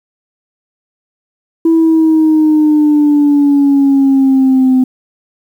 sine exponential sweep, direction down, 329.4 to 256.1 Hz, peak -4 dBFS, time 1.65-4.84 s, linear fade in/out 5 ms, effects tanh soft clip ceiling -3 dBFS + 7-bit

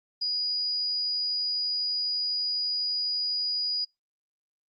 sine tone, 4906 Hz, D#8, 25 cents flat, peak -26 dBFS, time 0.21-3.85 s, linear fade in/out 10 ms, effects noise-tail reverb RT60 0.2 s tail -24 dB re dry + Opus 48 kbps

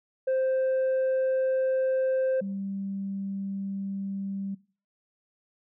sine tone pair in turn, 523.3 / 196.02 Hz, C5 / G3, 0 / 0 cents, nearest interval octave + perfect fourth, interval 1700 cents, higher first, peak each -20 / -30 dBFS, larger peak first, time 0.27-2.41 / 2.41-4.55 s, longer neither, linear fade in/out 10 ms, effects noise-tail reverb RT60 0.4 s tail -21 dB re dry + tanh soft clip ceiling -22 dBFS

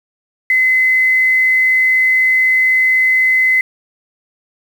sine tone with quantisation, 2039 Hz, C7, 45 cents flat, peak -9 dBFS, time 0.5-3.61 s, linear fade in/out 2 ms, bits 6, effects none

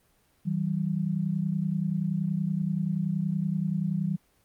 sine tone pair together, 160.15 / 190.7 Hz, E3 / G3, -50 / -47 cents, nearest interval minor third, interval 303 cents, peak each -28 dBFS, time 0.45-4.17 s, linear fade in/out 20 ms, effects pink hiss -66 dBFS RMS until 4.44 s + Opus 24 kbps

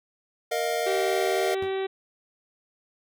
square chord, Bb suspended fourth, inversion none, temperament equal with one note detuned, 466.2 / 622.3 / 706.2 Hz, Bb4 / Eb5 / F5, 0 / 0 / +19 cents, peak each -30 dBFS, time 0.51-1.55 s, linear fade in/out 10 ms
harmonic tone, 384.7 Hz, G4, 33 cents flat, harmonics 1 / 2 / 3 / 4 / 5 / 6 / 7 / 8 / 9 / 10, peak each -26 / -36 / -44 / -44 / -42 / -44 / -48 / -49 / -48 / -46 dBFS, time 0.86-1.87 s, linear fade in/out 10 ms
sawtooth tone with exponential decay, 92.2 Hz, F#2, 6 cents flat, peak -31 dBFS, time 1.62-1.75 s, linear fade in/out 5 ms, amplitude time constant 27 ms
effects none

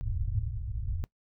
white low-pass noise, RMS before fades -32 dBFS, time 0.01-1.04 s, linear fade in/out 0 ms, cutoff 110 Hz, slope 48 dB/octave, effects noise-tail reverb RT60 0.1 s tail -22 dB re dry

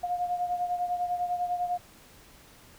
sine beating tone pair, 710 / 720 Hz, F5 / F#5, +28 / -47 cents, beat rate 10 Hz, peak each -28 / -34 dBFS, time 0.03-1.78 s, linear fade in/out 10 ms, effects pink hiss -54 dBFS RMS until 2.78 s

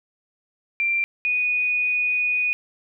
sine tone pair in turn, 2365 / 2474 Hz, D7 / D#7, +12 / -10 cents, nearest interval minor second, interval 78 cents, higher second, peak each -19 dBFS, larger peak neither, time 0.8-1.04 / 1.25-2.53 s, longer second, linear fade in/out 0 ms, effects none

